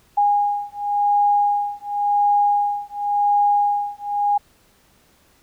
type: beating tone pair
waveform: sine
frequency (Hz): 819 / 819.92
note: G#5 / G#5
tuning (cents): -24 / -22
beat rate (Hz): 0.92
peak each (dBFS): -19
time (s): 0.17-4.38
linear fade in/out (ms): 10
effects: pink hiss -57 dBFS RMS until 5.42 s